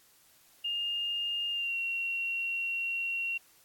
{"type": "tone with pitch glide", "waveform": "sine", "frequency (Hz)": [2823, 2741], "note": ["F7", "F7"], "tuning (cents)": [18, -33], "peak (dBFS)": -30, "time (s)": [0.64, 3.38], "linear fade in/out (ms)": 10, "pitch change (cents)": -51, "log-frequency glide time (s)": [1.51, 1.76], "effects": ["white hiss -62 dBFS RMS until 3.64 s", "AAC 64 kbps"]}